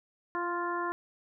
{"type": "harmonic tone with a mistuned harmonic", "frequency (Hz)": 349.2, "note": "F4", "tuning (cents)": 0, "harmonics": [1, 2, 3, 4, 5], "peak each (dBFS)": [-35, -40, -33, -39, -41], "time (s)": [0.35, 0.92], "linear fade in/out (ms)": 0, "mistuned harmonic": 1, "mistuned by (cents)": -18, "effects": []}